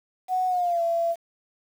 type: tone with pitch glide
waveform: sine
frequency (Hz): 740 to 674.7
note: F#5 to E5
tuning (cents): 0 to +40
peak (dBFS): -21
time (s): 0.28-1.16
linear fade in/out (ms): 50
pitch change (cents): -160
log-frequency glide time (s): 0.47-0.82
effects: 8-bit